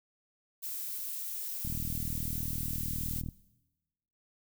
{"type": "noise", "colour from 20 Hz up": "violet", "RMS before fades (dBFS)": -38, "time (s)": [0.62, 3.22], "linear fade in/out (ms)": 20}
{"type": "click train", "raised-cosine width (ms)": 5, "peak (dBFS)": -26, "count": 66, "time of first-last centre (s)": [1.65, 3.287], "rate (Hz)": 39.7}
{"effects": ["noise-tail reverb RT60 1.0 s tail -19 dB re dry"]}